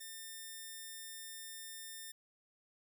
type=tone; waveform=5% pulse; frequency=1800 Hz; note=A6; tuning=39 cents sharp; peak=-35 dBFS; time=0-2.12 s; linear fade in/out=10 ms; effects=none